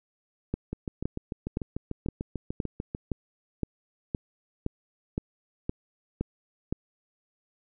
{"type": "two click trains", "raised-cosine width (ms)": 3, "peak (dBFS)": [-15, -19], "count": [13, 16], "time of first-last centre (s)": [[0.54, 6.726], [0.73, 2.949]], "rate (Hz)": [1.94, 6.76], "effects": []}